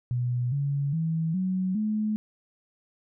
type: tone with pitch steps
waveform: sine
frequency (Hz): 122.9 / 141.18 / 162.17 / 186.28 / 214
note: B2 / C#3 / E3 / F#3 / A3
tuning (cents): -8 / +32 / -28 / +12 / -48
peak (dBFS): -24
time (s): 0.11-2.16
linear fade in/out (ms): 0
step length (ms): 410
effects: none